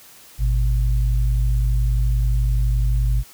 sine tone pair together, 51.79 / 123.47 Hz, G#1 / B2, -4 / 0 cents, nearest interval octave + minor third, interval 1504 cents, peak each -16 / -23 dBFS, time 0.38-3.24 s, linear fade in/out 50 ms, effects white hiss -46 dBFS RMS until 3.33 s

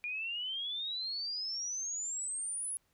sine exponential sweep, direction up, 2404 to 10548 Hz, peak -35 dBFS, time 0.04-2.77 s, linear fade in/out 0 ms, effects pink hiss -75 dBFS RMS until 2.93 s

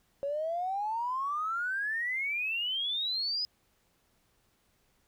triangle exponential sweep, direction up, 550 to 5060 Hz, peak -26 dBFS, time 0.23-3.45 s, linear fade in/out 0 ms, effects tanh soft clip ceiling -28 dBFS + pink hiss -71 dBFS RMS until 5.07 s

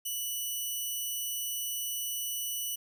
5% pulse tone, 2960 Hz, F#7, in tune, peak -24 dBFS, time 0.05-2.76 s, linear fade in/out 10 ms, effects none

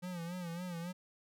square tone with vibrato, 174.61 Hz, F3, in tune, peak -40 dBFS, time 0.02-0.93 s, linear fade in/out 20 ms, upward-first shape sine, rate 3.6 Hz, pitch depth 82 cents each way, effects none

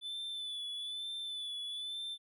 triangle tone with vibrato, 3487 Hz, A7, 16 cents flat, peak -37 dBFS, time 0.01-2.18 s, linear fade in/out 50 ms, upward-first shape sine, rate 1.1 Hz, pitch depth 38 cents each way, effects none

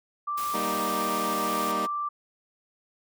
sine tone, 1174.7 Hz, D6, in tune, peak -27 dBFS, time 0.27-2.09 s, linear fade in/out 10 ms
white noise, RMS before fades -38 dBFS, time 0.37-1.72 s, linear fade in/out 10 ms
15% pulse chord, Eb major, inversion first, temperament equal with one note detuned, 196 / 235 / 311.1 Hz, G3 / Bb3 / Eb4, 0 / +14 / 0 cents, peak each -27 dBFS, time 0.53-1.87 s, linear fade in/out 20 ms
effects none

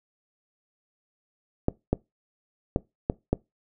clicks, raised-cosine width 2 ms, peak -8 dBFS, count 5, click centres 1.684 / 1.93 / 2.761 / 3.099 / 3.33 s, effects noise-tail reverb RT60 0.2 s tail -22 dB re dry

